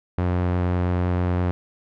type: tone with low-pass filter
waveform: sawtooth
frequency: 89.4 Hz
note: F2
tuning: 41 cents sharp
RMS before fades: -22 dBFS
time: 0.18-1.51 s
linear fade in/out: 0 ms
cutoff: 1700 Hz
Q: 0.61
effects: none